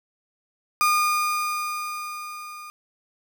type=tone with level ramp; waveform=35% pulse; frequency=1217 Hz; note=D#6; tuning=39 cents flat; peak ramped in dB=-15 to -36 dBFS; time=0.81-2.7 s; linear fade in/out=0 ms; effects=none